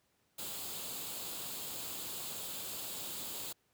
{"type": "noise with comb filter", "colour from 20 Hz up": "white", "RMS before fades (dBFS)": -42, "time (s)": [0.38, 3.53], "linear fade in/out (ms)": 10, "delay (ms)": 0.26, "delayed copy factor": 0.55, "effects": ["pink hiss -75 dBFS RMS until 3.73 s", "high-pass 80 Hz 12 dB/octave"]}